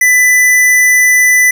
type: tone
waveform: square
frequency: 1994 Hz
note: B6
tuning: 16 cents sharp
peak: -6 dBFS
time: 0.01-1.51 s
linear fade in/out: 5 ms
effects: none